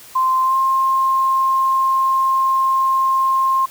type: tone with pitch glide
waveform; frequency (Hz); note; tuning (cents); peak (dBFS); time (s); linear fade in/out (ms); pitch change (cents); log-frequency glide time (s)
sine; 1042 to 1061.4; C6 to C6; -7 to +24; -13; 0.15-3.66; 10; +31; 0.43-0.56
effects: white hiss -41 dBFS RMS until 3.7 s